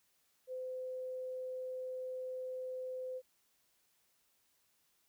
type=tone; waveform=sine; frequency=512 Hz; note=C5; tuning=38 cents flat; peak=-39 dBFS; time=0.47-3.22 s; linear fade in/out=50 ms; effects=white hiss -75 dBFS RMS until 5.08 s